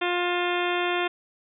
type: harmonic tone with a mistuned harmonic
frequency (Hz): 353.5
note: F4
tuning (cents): +21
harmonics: 1 / 2 / 3 / 4 / 5 / 6 / 7 / 8 / 9 / 10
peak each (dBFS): -27 / -30 / -32 / -33 / -34 / -35 / -35 / -36 / -37 / -37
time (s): 0.01-1.08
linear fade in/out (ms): 10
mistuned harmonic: 8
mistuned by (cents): -70
effects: none